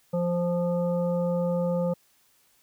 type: harmonic tone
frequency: 174.61 Hz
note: F3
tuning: in tune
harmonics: 1 / 3 / 5 / 7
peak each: -26 / -26 / -40 / -43 dBFS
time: 0.13-1.94 s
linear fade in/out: 10 ms
effects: white hiss -64 dBFS RMS until 2.62 s